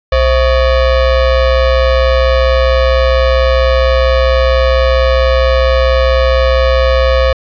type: ring-modulated tone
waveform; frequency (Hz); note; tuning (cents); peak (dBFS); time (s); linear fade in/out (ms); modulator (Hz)
square; 295.2; D4; +9; -5; 0.12-7.33; 5; 233
effects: resampled to 11025 Hz + 7-bit